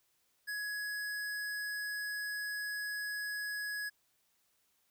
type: tone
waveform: square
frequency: 1676 Hz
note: G#6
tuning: 15 cents sharp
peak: -37 dBFS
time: 0.47-3.9 s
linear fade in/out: 20 ms
effects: white hiss -75 dBFS RMS until 4.9 s